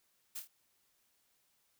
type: noise with echo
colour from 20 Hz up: blue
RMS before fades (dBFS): -42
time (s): 0.35-0.4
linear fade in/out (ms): 10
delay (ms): 26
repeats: 3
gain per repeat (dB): -6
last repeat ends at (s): 0.478
effects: white hiss -75 dBFS RMS until 1.79 s